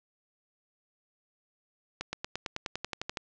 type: accelerating click train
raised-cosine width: 0.2 ms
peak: -16 dBFS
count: 13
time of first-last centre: 2.01-3.172 s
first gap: 120 ms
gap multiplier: 0.96
effects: low-pass 7000 Hz 12 dB/octave